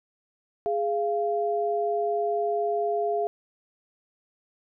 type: tone pair together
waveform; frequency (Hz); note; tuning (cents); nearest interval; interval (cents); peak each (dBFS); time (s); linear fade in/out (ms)
sine; 415.3 / 691; G#4 / F5; 0 / -19; major sixth; 881; -26; 0.66-3.27; 0
effects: none